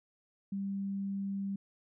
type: tone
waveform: sine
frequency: 197 Hz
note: G3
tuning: 9 cents sharp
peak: -33 dBFS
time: 0.52-1.56 s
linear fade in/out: 5 ms
effects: none